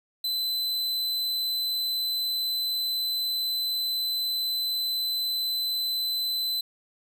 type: tone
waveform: 45% pulse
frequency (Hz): 4029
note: B7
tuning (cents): +34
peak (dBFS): -25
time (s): 0.24-6.61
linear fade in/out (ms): 5
effects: none